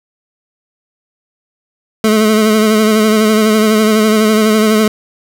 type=tone with vibrato; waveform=25% pulse; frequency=216.2 Hz; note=A3; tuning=30 cents flat; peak=-4 dBFS; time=2.04-4.88 s; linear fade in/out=2 ms; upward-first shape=sine; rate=12 Hz; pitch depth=36 cents each way; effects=none